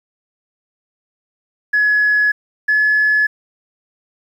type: tone pair in turn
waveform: sine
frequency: 1692 / 1709.7 Hz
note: G#6 / G#6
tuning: +32 / +50 cents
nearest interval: unison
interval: 18 cents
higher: second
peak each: -10 dBFS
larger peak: neither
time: 1.73-2.32 / 2.68-3.27 s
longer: neither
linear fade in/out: 10 ms
effects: tanh soft clip ceiling -7 dBFS + 8-bit